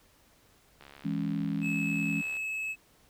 click train, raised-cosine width 0.3 ms, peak -33 dBFS, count 111, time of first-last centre 0.81-2.368 s, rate 70.6 Hz
sine chord, C# minor, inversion first, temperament equal, 164.81 / 207.7 / 277.2 Hz, E3 / G#3 / C#4, 0 / 0 / 0 cents, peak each -33 dBFS, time 1.04-2.22 s, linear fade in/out 20 ms
triangle tone, 2589 Hz, E7, 32 cents flat, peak -30 dBFS, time 1.61-2.76 s, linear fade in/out 50 ms
effects pink hiss -63 dBFS RMS until 3.09 s

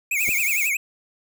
square tone with vibrato, 2369 Hz, D7, 14 cents sharp, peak -21 dBFS, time 0.11-0.77 s, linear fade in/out 5 ms, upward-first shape triangle, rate 11 Hz, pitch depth 200 cents each way
violet noise, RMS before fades -28 dBFS, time 0.16-0.71 s, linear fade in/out 50 ms
clicks, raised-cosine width 2 ms, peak -26 / -20 dBFS, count 2, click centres 0.281 / 0.291 s
effects none

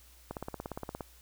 click train, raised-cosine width 1 ms, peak -23 dBFS, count 13, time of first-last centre 0.31-1.008 s, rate 17.2 Hz, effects added 60 Hz sine -58 dBFS peak until 1.21 s + white hiss -60 dBFS RMS until 1.21 s

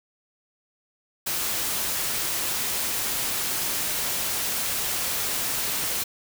white noise, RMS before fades -27 dBFS, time 1.26-6.04 s, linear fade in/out 10 ms, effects none

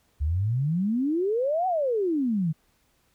sine exponential two-way sweep, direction up then down, 69.3 to 765 to 150.1 Hz, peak -22 dBFS, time 0.2-2.53 s, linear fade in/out 20 ms, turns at 1.67 s, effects pink hiss -67 dBFS RMS until 3.14 s

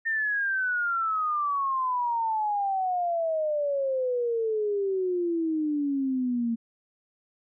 sine exponential sweep, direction down, 1825 to 227.6 Hz, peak -24 dBFS, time 0.05-6.56 s, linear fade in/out 20 ms, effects none

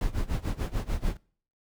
brown noise with tremolo, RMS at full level -26 dBFS, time 0.01-1.17 s, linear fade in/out 2 ms, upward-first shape sine, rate 6.8 Hz, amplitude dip 90%, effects noise-tail reverb RT60 0.5 s tail -25 dB re dry

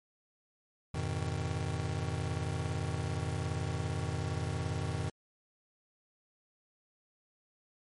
square chord, F half-diminished seventh, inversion none, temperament just, 87.31 / 104.77 / 125.72 / 157.15 Hz, F2 / Ab2 / Cb3 / Eb3, 0 / +16 / +31 / +18 cents, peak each -38 / -40 / -39 / -39 dBFS, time 0.94-5.1 s, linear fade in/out 5 ms, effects MP3 48 kbps

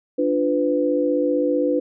sine chord, B diminished, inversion first, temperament equal with one note detuned, 293.7 / 349.2 / 501.1 Hz, D4 / F4 / B4, 0 / 0 / +25 cents, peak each -21 / -25 / -20 dBFS, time 0.18-1.8 s, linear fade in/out 10 ms, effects none

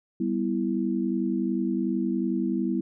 sine chord, E minor, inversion first, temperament equal, 196 / 246.9 / 329.6 Hz, G3 / B3 / E4, 0 / 0 / 0 cents, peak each -28 / -28 / -28 dBFS, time 0.2-2.81 s, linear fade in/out 5 ms, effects none

